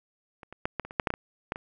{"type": "clicks", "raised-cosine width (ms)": 0.5, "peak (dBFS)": [-29, -27, -12, -14, -25, -25, -8, -10, -11, -18, -14, -22], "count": 12, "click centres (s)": [0.432, 0.526, 0.655, 0.797, 0.85, 0.909, 0.998, 1.072, 1.104, 1.139, 1.521, 1.559], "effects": []}